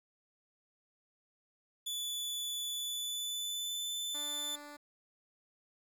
sawtooth tone with pitch glide, 3465 to 3521 Hz, A7 to A7, -27 to 0 cents, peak -33 dBFS, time 1.86-4.56 s, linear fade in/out 10 ms, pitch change +27 cents, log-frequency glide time 2.73-3.92 s
10% pulse tone, 292.9 Hz, D4, 5 cents flat, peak -39 dBFS, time 4.14-4.77 s, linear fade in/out 10 ms
effects 11-bit

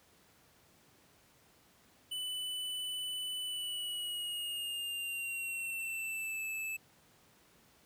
square tone with pitch glide, 2993 to 2621 Hz, F#7 to E7, +19 to -11 cents, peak -37 dBFS, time 2.11-6.77 s, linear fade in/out 10 ms, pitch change -230 cents, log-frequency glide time 3.43-6.44 s, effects pink hiss -65 dBFS RMS until 7.85 s + high-pass 80 Hz 12 dB/octave

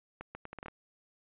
accelerating click train, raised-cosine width 0.5 ms, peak -27 dBFS, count 8, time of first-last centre 0.21-0.683 s, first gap 140 ms, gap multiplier 0.74, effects resampled to 8000 Hz

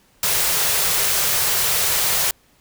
white band-stop noise, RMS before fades -19 dBFS, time 0.23-2.31 s, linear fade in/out 2 ms, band 180 to 360 Hz, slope 48 dB/octave, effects pink hiss -57 dBFS RMS until 2.6 s

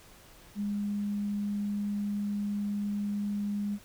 sine tone, 204.7 Hz, G#3, 25 cents flat, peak -29 dBFS, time 0.55-3.79 s, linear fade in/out 50 ms, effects pink hiss -55 dBFS RMS until 3.84 s

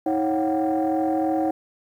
sine tone cluster, 317.6 / 550 / 715 / 758 Hz, D#4 / C#5 / F5 / F#5, +36 / -14 / +41 / +42 cents, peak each -21 / -26 / -30 / -25 dBFS, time 0.06-1.51 s, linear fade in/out 5 ms, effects tanh soft clip ceiling -14 dBFS + 9-bit

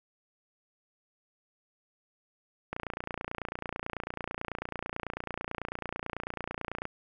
click train, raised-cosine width 0.5 ms, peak -19 dBFS, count 121, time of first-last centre 2.73-6.854 s, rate 29.1 Hz, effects none

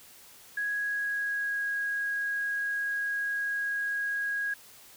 sine tone with pitch glide, 1661.2 to 1645.9 Hz, G#6 to G#6, 0 to -16 cents, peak -28 dBFS, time 0.57-4.54 s, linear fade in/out 5 ms, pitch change -16 cents, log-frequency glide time 0.77-1.64 s, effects white hiss -53 dBFS RMS until 4.96 s

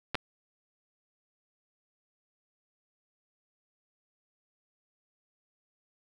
clicks, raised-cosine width 0.3 ms, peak -14 dBFS, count 2, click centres 0.146 / 0.153 s, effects 8-bit

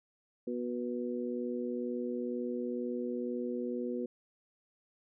harmonic tone, 122.1 Hz, B2, 19 cents flat, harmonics 2 / 3 / 4, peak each -36 / -38 / -39 dBFS, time 0.47-4.06 s, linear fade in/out 5 ms, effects none

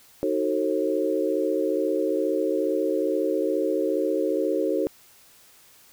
sine chord, D# diminished seventh, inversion none, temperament just, 311.1 / 373.4 / 448 / 537.6 Hz, D#4 / F#4 / A4 / C5, 0 / +16 / +31 / +47 cents, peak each -27 dBFS, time 0.23-4.87 s, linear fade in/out 0 ms, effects white hiss -54 dBFS RMS until 5.92 s

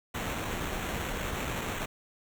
pink noise with sample-and-hold, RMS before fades -34 dBFS, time 0.14-1.86 s, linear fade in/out 10 ms, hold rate 4900 Hz, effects none

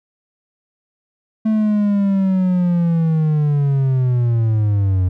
triangle linear sweep, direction down, 220 to 89.8 Hz, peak -11 dBFS, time 1.45-5.09 s, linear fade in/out 10 ms, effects none

